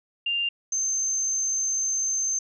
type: tone pair in turn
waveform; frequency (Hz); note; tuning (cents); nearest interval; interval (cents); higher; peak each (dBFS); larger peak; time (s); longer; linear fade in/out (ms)
sine; 2794 / 6272; F7 / G8; 0 / 0; octave + major second; 1400; second; -23; neither; 0.26-0.49 / 0.72-2.39; second; 5
effects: none